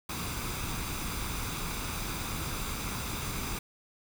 pink noise with comb filter, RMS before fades -35 dBFS, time 0.09-3.59 s, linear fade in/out 5 ms, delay 0.82 ms, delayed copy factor +0.5, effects none

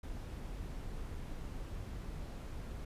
brown noise, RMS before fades -43 dBFS, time 0.03-2.85 s, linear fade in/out 5 ms, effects resampled to 32000 Hz

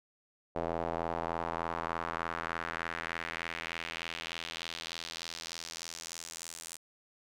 square tone with band-pass filter sweep, 41.66 Hz, E1, 19 cents sharp, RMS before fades -39 dBFS, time 0.55-6.77 s, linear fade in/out 10 ms, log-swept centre 620 to 8500 Hz, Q 1.8, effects none

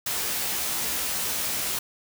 white noise with comb filter, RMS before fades -28 dBFS, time 0.06-1.79 s, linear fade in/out 5 ms, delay 16 ms, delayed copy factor +0.9, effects none

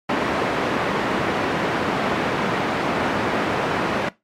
pink band-pass noise, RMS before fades -22 dBFS, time 0.09-4.09 s, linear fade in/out 5 ms, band 200 to 2000 Hz, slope 12 dB/octave, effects noise-tail reverb RT60 0.2 s tail -19 dB re dry + MP3 96 kbps

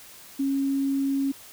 sine tone, 274.3 Hz, C#4, 18 cents flat, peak -22 dBFS, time 0.39-1.32 s, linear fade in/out 10 ms, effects white hiss -47 dBFS RMS until 1.52 s

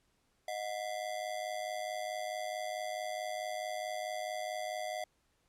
square ring-modulated tone, 676 Hz, E5, 43 cents sharp, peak -34 dBFS, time 0.48-5.04 s, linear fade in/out 2 ms, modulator 52.3 Hz, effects pink hiss -75 dBFS RMS until 5.48 s + low-pass 11000 Hz 12 dB/octave

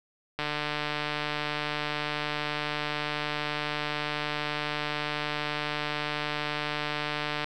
click train, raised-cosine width 0.3 ms, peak -14 dBFS, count 1052, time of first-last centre 0.39-7.444 s, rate 149 Hz, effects none

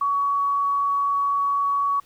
sine tone, 1126 Hz, C#6, 27 cents sharp, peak -19 dBFS, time 0.01-2 s, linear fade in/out 5 ms, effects pink hiss -57 dBFS RMS until 2.05 s

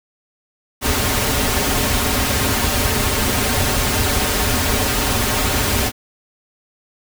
pink noise with comb filter, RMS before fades -18 dBFS, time 0.81-5.92 s, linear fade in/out 50 ms, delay 6 ms, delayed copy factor -0.75, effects none

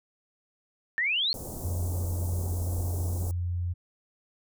sine exponential sweep, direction up, 1760 to 4435 Hz, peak -24 dBFS, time 0.98-1.33 s, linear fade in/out 0 ms
pink band-stop noise, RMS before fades -38 dBFS, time 1.34-3.31 s, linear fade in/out 0 ms, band 770 to 7100 Hz, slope 24 dB/octave
sine tone, 88 Hz, F2, 14 cents sharp, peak -27 dBFS, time 1.63-3.74 s, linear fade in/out 20 ms
effects none

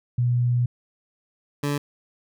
sine / 20% pulse tone pair in turn, 122 / 144.29 Hz, B2 / D3, -21 / -30 cents, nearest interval minor third, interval 291 cents, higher second, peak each -18 dBFS, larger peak neither, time 0.18-0.66 / 1.63-1.78 s, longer first, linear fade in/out 5 ms, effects none

